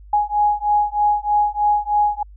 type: beating tone pair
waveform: sine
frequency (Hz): 830.6 / 833.8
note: G#5 / G#5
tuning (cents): 0 / +7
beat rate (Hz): 3.2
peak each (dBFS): -18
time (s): 0.13-2.23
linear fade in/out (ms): 5
effects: added 50 Hz sine -39 dBFS peak until 2.36 s